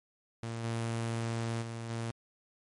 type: tone with level steps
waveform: sawtooth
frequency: 115.1 Hz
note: A#2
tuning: 22 cents flat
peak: -32 / -28 / -34 / -30 dBFS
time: 0.43-2.11 s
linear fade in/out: 0 ms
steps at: 0.63 / 1.61 / 1.89 s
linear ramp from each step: 20 ms
effects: MP3 48 kbps